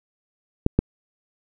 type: clicks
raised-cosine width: 3 ms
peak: -3 dBFS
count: 2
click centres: 0.664 / 0.79 s
effects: none